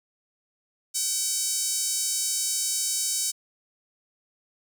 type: tone with high-pass filter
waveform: 5% pulse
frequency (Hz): 764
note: G5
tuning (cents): -45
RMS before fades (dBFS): -27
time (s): 0.94-3.32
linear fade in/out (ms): 20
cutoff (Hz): 6400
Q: 1.1
effects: none